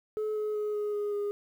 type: tone with pitch steps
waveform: sine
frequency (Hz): 429.1 / 425.2 / 421.2 / 417.4 / 413.5 / 409.7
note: A4 / G#4 / G#4 / G#4 / G#4 / G#4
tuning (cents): -43 / +41 / +24 / +9 / -8 / -24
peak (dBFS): -26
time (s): 0.17-1.31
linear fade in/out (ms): 0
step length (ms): 190
effects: tanh soft clip ceiling -28 dBFS + 10-bit